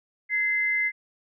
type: tone pair together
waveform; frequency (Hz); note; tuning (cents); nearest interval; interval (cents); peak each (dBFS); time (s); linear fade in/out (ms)
sine; 1687 / 2065; G#6 / C7; +27 / -23; major third; 350; -33 / -22; 0.29-0.92; 50
effects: none